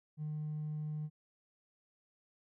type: tone with hard clipping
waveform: sine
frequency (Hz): 152.2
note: D#3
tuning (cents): -38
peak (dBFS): -37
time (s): 0.17-1.1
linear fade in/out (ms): 50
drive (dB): 1
effects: none